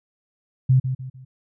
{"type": "tone with echo", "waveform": "sine", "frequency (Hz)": 130, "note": "C3", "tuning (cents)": -11, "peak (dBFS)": -12, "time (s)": [0.69, 0.8], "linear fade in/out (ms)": 10, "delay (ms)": 150, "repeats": 3, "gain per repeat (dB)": -9, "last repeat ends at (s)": 1.25, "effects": []}